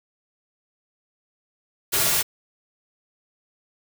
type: noise with comb filter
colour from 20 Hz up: white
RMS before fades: -21 dBFS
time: 1.92-2.23 s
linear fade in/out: 20 ms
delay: 3.9 ms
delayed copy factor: -0.6
effects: none